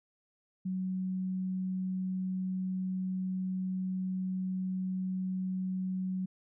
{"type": "tone", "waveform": "sine", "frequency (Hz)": 186.4, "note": "F#3", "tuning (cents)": 13, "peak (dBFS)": -31, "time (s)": [0.65, 6.26], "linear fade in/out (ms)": 10, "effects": []}